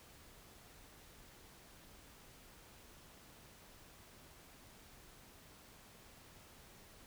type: silence
effects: pink hiss -60 dBFS RMS until 7.06 s